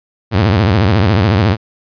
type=tone with vibrato; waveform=sawtooth; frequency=100.8 Hz; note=G2; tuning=49 cents sharp; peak=-5 dBFS; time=0.31-1.57 s; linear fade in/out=50 ms; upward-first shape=sine; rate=14 Hz; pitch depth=240 cents each way; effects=resampled to 11025 Hz